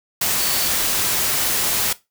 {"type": "tone in noise", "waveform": "sine", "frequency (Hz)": 4486, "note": "C#8", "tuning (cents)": 20, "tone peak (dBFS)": -27, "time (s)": [0.4, 0.68], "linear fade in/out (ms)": 5, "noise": "white", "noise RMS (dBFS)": -20, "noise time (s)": [0.21, 1.93], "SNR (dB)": -10, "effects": ["noise-tail reverb RT60 0.2 s tail -17 dB re dry"]}